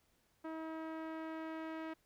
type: tone with low-pass filter sweep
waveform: sawtooth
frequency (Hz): 320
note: D#4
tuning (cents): +49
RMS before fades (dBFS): -44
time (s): 0.44-1.94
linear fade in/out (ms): 10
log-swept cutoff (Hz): 1400 to 2100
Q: 1.1
effects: pink hiss -75 dBFS RMS until 2.05 s